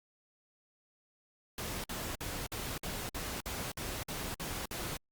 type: noise bursts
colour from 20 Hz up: pink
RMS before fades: -39 dBFS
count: 11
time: 1.58-4.97 s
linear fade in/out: 2 ms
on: 260 ms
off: 53 ms
effects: Opus 48 kbps